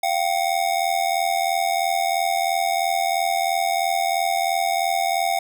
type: ring-modulated tone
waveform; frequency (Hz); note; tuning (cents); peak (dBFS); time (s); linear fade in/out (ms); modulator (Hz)
square; 733; F#5; -16; -17; 0.03-5.39; 5; 41.5
effects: 9-bit